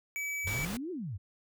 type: tone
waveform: square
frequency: 2290 Hz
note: D7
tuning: 44 cents flat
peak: -34 dBFS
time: 0.16-0.65 s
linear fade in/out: 0 ms
type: exponential two-way sweep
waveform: sine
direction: up then down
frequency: 82.7 to 382.8 to 84.1 Hz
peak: -35 dBFS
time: 0.44-1.18 s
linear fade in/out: 20 ms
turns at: 0.91 s
type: noise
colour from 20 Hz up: pink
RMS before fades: -39 dBFS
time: 0.47-0.77 s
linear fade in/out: 2 ms
effects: none